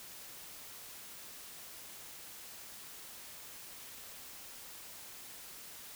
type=silence; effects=white hiss -50 dBFS RMS until 5.95 s